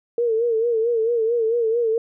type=tone with vibrato; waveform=sine; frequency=459.5 Hz; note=A#4; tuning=25 cents flat; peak=-17 dBFS; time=0.18-1.98 s; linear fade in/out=2 ms; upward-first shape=sine; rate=4.5 Hz; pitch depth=77 cents each way; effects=none

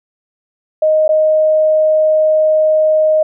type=tone with dropouts; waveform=sine; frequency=622.3 Hz; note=D#5; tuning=in tune; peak=-8 dBFS; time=0.82-3.23 s; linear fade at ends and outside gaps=5 ms; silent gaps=1.08-1.09 s; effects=none

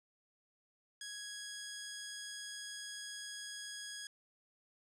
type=tone; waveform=10% pulse; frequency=1661.2 Hz; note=G#6; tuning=in tune; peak=-35 dBFS; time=1.01-4.07 s; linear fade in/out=2 ms; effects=resampled to 22050 Hz

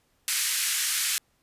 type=band-pass noise; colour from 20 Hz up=white; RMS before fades=-27 dBFS; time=0.28-1.18 s; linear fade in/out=0 ms; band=1500 to 12000 Hz; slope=24 dB/octave; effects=pink hiss -69 dBFS RMS until 1.42 s + resampled to 32000 Hz

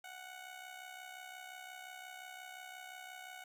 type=tone with amplitude modulation; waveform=15% pulse; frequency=740 Hz; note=F#5; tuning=in tune; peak=-39 dBFS; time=0.04-3.44 s; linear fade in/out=5 ms; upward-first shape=sine; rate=65.7 Hz; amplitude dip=60%; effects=none

